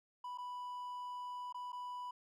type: tone with dropouts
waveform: triangle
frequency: 988 Hz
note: B5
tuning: in tune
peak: -40 dBFS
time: 0.24-2.11 s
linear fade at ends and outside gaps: 5 ms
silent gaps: 0.376-0.383 / 1.526-1.544 / 1.721-1.728 s
effects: none